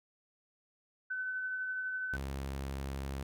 sine tone with tremolo, 1514 Hz, F#6, 39 cents sharp, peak -33 dBFS, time 1.1-2.17 s, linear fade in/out 10 ms, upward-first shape triangle, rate 12 Hz, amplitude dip 30%
sawtooth tone, 68 Hz, C#2, 33 cents flat, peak -33 dBFS, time 2.13-3.23 s, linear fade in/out 5 ms
effects none

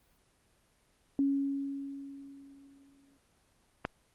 sine tone with exponential decay, 277.2 Hz, C#4, in tune, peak -24 dBFS, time 1.19-3.17 s, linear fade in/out 1 ms, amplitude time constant 430 ms
click, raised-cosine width 0.5 ms, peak -15 dBFS, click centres 3.851 s
effects pink hiss -69 dBFS RMS until 4.14 s + Opus 24 kbps

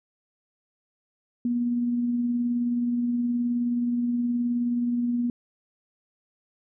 sine tone with tremolo, 240.7 Hz, B3, 44 cents flat, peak -21 dBFS, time 1.45-5.3 s, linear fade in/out 2 ms, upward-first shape triangle, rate 19 Hz, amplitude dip 30%, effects none

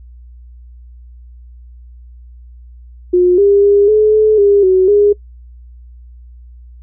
sine tone with pitch steps, 358.7 / 402.1 / 405 / 427.7 / 430.9 / 404 / 373.9 / 410.8 Hz, F4 / G4 / G#4 / A4 / A4 / G#4 / F#4 / G#4, +46 / +44 / -43 / -49 / -36 / -48 / +18 / -19 cents, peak -6 dBFS, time 3.13-5.13 s, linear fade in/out 10 ms, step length 250 ms, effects noise-tail reverb RT60 0.1 s tail -22 dB re dry + added 60 Hz sine -34 dBFS peak until 6.82 s

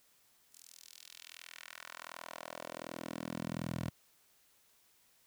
10% pulse tone with high-pass filter sweep, 41.35 Hz, E1, 6 cents sharp, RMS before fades -45 dBFS, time 0.52-3.9 s, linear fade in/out 10 ms, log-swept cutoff 7500 to 110 Hz, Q 1.3, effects white hiss -69 dBFS RMS until 5.26 s

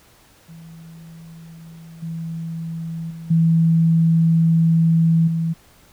sine tone with level steps, 164.3 Hz, E3, 5 cents flat, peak -37 / -25 / -31 / -12 / -18 dBFS, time 0.48-5.54 s, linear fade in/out 20 ms, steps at 2.02 / 3.1 / 3.3 / 5.27 s, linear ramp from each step 10 ms, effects pink hiss -52 dBFS RMS until 5.92 s

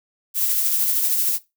violet noise with tremolo, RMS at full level -19 dBFS, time 0.34-1.39 s, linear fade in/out 50 ms, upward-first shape sine, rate 13 Hz, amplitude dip 30%, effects noise-tail reverb RT60 0.2 s tail -17 dB re dry

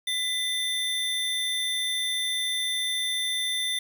square tone pair together, 2005 / 3563 Hz, B6 / A7, +26 / +21 cents, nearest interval minor seventh, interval 995 cents, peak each -33 / -27 dBFS, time 0.07-3.79 s, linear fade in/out 5 ms, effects 9-bit

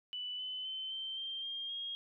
sine tone with pitch steps, 2979 / 3024 / 3070 / 3116 / 3163 / 3211 / 3260 Hz, F#7 / F#7 / G7 / G7 / G7 / G7 / G#7, +11 / +37 / -37 / -11 / +15 / +41 / -33 cents, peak -38 dBFS, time 0.13-1.95 s, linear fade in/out 0 ms, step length 260 ms, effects none

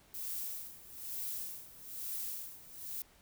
violet noise with tremolo, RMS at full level -39 dBFS, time 0.14-3.02 s, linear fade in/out 2 ms, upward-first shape sine, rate 1.1 Hz, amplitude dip 85%, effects pink hiss -64 dBFS RMS until 3.21 s

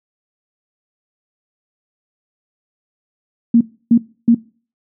sine tone bursts, 233.1 Hz, A#3, in tune, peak -6 dBFS, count 3, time 3.54-4.347 s, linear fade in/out 5 ms, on 69 ms, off 300 ms, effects noise-tail reverb RT60 0.4 s tail -21 dB re dry

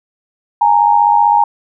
sine tone pair together, 830.6 / 926.3 Hz, G#5 / A#5, 0 / -11 cents, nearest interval major second, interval 189 cents, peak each -10 dBFS, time 0.61-1.44 s, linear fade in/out 5 ms, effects none

